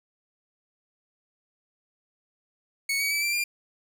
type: tone with pitch steps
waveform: sawtooth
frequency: 2217 / 2261 / 2306 / 2352 / 2398 Hz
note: C#7 / C#7 / D7 / D7 / D7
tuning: 0 / +34 / -32 / +2 / +36 cents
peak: -21 dBFS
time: 2.89-3.44 s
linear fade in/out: 5 ms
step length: 110 ms
effects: none